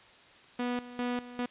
sawtooth tone with tremolo, 245 Hz, B3, 14 cents flat, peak -26 dBFS, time 0.59-1.46 s, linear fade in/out 5 ms, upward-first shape square, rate 2.5 Hz, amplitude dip 80%, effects white hiss -56 dBFS RMS until 1.5 s + resampled to 8000 Hz

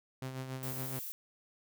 sawtooth tone with tremolo, 130.81 Hz, C3, in tune, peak -33 dBFS, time 0.22-0.99 s, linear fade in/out 2 ms, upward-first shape sine, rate 7.1 Hz, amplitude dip 50%
violet noise, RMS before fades -42 dBFS, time 0.63-1.12 s, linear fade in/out 0 ms
effects none

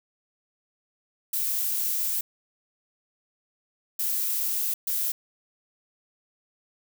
violet noise bursts at uneven times, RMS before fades -27 dBFS, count 3, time 1.33-2.21 / 3.99-4.74 / 4.87-5.12 s, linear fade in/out 5 ms, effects none

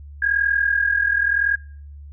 sine tone pair together, 1623 / 1663.8 Hz, G#6 / G#6, -40 / +3 cents, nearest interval unison, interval 43 cents, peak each -18 / -21 dBFS, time 0.22-1.56 s, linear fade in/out 5 ms, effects noise-tail reverb RT60 0.5 s tail -24 dB re dry + added 72 Hz sine -36 dBFS peak until 2.12 s

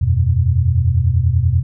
sine chord, E suspended second, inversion none, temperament just, 82.41 / 92.71 / 123.61 Hz, E2 / F#2 / B2, 0 / +4 / +2 cents, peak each -16 dBFS, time 0.01-1.63 s, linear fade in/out 10 ms, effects none

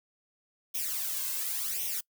blue noise with flanger, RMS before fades -33 dBFS, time 0.74-2.01 s, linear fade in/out 10 ms, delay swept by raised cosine 0.33 to 1.93 ms, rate 0.91 Hz, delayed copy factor +0.8, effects noise-tail reverb RT60 0.1 s tail -24 dB re dry

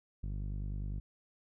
sawtooth tone with low-pass filter, 50 Hz, G1, 35 cents sharp, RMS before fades -38 dBFS, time 0.23-1 s, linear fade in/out 5 ms, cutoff 170 Hz, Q 0.99, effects none

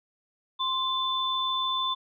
sine tone pair together, 1046.5 / 3520 Hz, C6 / A7, 0 / 0 cents, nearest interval octave + major sixth, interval 2100 cents, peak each -28 dBFS, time 0.59-1.95 s, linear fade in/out 20 ms, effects none

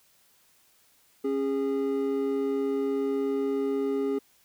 triangle tone pair together, 273.7 / 410.1 Hz, C#4 / G#4, -22 / -22 cents, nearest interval perfect fifth, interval 700 cents, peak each -27 / -25 dBFS, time 1.24-4.19 s, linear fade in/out 10 ms, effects white hiss -63 dBFS RMS until 4.44 s

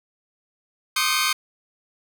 15% pulse tone cluster, 1056 / 1206 / 1254 / 1545 / 2199 Hz, C6 / D6 / D#6 / G6 / C#7, +16 / +46 / +13 / -26 / -14 cents, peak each -20 dBFS, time 0.96-1.33 s, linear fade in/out 5 ms, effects none

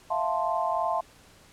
sine chord, F major seventh, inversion third, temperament equal with one note detuned, 659.3 / 702.5 / 880 / 1046.5 Hz, E5 / F5 / A5 / C6, 0 / +10 / 0 / 0 cents, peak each -30 dBFS, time 0.1-1.01 s, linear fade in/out 10 ms, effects pink hiss -55 dBFS RMS until 1.52 s + low-pass 11000 Hz 12 dB/octave

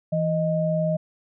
sine tone pair together, 164.7 / 622.3 Hz, E3 / D#5, -1 / 0 cents, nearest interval octave + major seventh, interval 2301 cents, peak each -23 dBFS, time 0.12-0.97 s, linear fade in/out 10 ms, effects none

